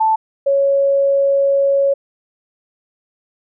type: tone pair in turn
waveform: sine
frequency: 880 / 554.4 Hz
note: A5 / C#5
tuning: 0 / 0 cents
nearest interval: minor sixth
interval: 800 cents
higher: first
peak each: -11 dBFS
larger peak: neither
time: 0-0.16 / 0.46-1.94 s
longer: second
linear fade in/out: 10 ms
effects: none